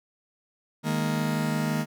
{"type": "chord", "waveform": "40% pulse", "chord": "D# suspended fourth", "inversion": "none", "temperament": "just", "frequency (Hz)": [155.56, 207.4, 233.3], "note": ["D#3", "G#3", "A#3"], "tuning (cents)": [0, -2, 2], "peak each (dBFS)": [-27, -31, -28], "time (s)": [0.83, 1.86], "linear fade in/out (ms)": 50, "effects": []}